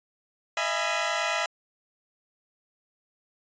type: chord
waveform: 15% pulse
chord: E major seventh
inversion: third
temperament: equal with one note detuned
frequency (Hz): 622.3 / 671.6 / 830.6 / 987.8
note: D#5 / E5 / G#5 / B5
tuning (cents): 0 / +32 / 0 / 0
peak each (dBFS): -25 / -23 / -26 / -26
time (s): 0.57-1.46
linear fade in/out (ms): 2
effects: resampled to 16000 Hz